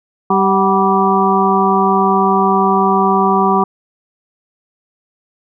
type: harmonic tone with a mistuned harmonic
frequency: 194.7 Hz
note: G3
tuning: 12 cents flat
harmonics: 1 / 2 / 4 / 5 / 6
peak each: -16 / -16 / -16 / -16 / -16 dBFS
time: 0.3-3.64 s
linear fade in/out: 5 ms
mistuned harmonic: 4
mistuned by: -53 cents
effects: none